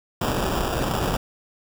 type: noise with sample-and-hold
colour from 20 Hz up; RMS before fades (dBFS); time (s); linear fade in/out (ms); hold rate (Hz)
pink; -24; 0.21-1.17; 5; 2100
effects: none